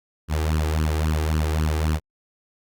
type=tone with flanger; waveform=sawtooth; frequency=77.78 Hz; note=D#2; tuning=in tune; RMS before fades=-22 dBFS; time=0.28-2 s; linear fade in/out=50 ms; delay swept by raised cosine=0.66 to 2.56 ms; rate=3.7 Hz; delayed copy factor=+0.8; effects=Opus 48 kbps